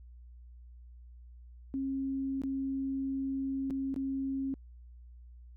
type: tone with dropouts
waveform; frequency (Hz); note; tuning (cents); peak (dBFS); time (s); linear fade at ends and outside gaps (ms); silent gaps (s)
sine; 270; C#4; -45; -31; 1.74-4.54; 0; 2.418-2.436 / 3.701-3.707 / 3.942-3.962
effects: added 60 Hz sine -49 dBFS peak until 5.56 s